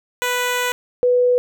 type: tone pair in turn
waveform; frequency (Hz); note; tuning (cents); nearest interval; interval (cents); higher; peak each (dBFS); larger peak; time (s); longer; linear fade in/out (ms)
10% pulse / sine; 493.9 / 493.9; B4 / B4; 0 / 0; unison; 0; neither; -10 / -12; first; 0.22-0.72 / 1.03-1.38; first; 0
effects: none